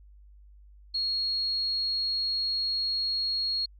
sine tone, 4300 Hz, C8, 47 cents sharp, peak -26 dBFS, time 0.94-3.66 s, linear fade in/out 10 ms, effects added 50 Hz sine -50 dBFS peak until 3.79 s

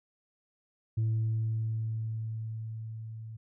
sine tone with level ramp, 111.2 Hz, A2, 19 cents sharp, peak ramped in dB -23 to -40 dBFS, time 0.97-3.37 s, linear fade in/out 10 ms, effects tanh soft clip ceiling -24 dBFS

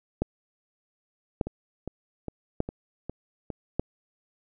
two click trains, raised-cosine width 2 ms, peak -20 / -11 dBFS, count 6 / 4, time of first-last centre 1.47-3.503 / 0.22-3.796 s, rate 2.46 / 0.839 Hz, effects none

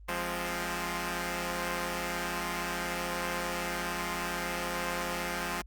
5% pulse chord, F minor, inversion none, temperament equal, 174.61 / 207.7 / 261.6 Hz, F3 / Ab3 / C4, 0 / 0 / 0 cents, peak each -23 / -27 / -27 dBFS, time 0.08-5.62 s, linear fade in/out 10 ms, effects added 50 Hz sine -47 dBFS peak until 5.66 s + Opus 32 kbps

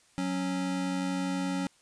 square tone pair together, 184 / 275.7 Hz, F#3 / C#4, -9 / -9 cents, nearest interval perfect fifth, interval 700 cents, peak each -33 / -32 dBFS, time 0.18-1.67 s, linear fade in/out 0 ms, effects white hiss -63 dBFS RMS until 1.81 s + resampled to 22050 Hz

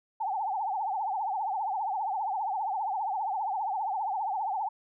sine tone with vibrato, 819 Hz, G#5, 24 cents flat, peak -28 dBFS, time 0.2-4.69 s, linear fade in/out 10 ms, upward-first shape triangle, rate 15 Hz, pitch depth 200 cents each way, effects none

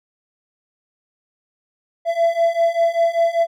triangle beating tone pair, 669 / 674.1 Hz, E5 / E5, +25 / +39 cents, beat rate 5.1 Hz, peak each -17 / -15 dBFS, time 2.05-3.47 s, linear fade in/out 50 ms, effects none

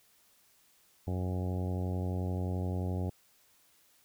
harmonic tone, 91.5 Hz, F#2, 19 cents flat, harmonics 1 / 2 / 3 / 4 / 5 / 6 / 7 / 8 / 9, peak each -32 / -38 / -42 / -44 / -46 / -48 / -49 / -50 / -51 dBFS, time 1.07-3.1 s, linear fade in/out 5 ms, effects white hiss -66 dBFS RMS until 4.04 s

